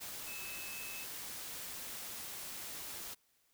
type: tone in noise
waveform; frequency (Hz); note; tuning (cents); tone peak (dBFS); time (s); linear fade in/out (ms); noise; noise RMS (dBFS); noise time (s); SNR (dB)
sine; 2601; E7; -24; -47; 0.26-1.05; 20; white; -45; 0-3.15; -5
effects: white hiss -74 dBFS RMS until 3.53 s